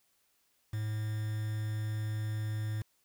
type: tone with quantisation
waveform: triangle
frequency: 107.8 Hz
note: A2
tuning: 35 cents flat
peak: -30 dBFS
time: 0.73-2.82 s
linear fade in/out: 5 ms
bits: 8
effects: white hiss -73 dBFS RMS until 3.04 s